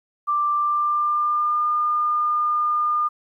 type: tone with pitch glide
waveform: sine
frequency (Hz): 1179 to 1210.7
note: D6 to D#6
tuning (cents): +6 to -48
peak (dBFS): -18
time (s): 0.27-3.09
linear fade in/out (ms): 20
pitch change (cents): +46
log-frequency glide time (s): 0.53-1.68
effects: 10-bit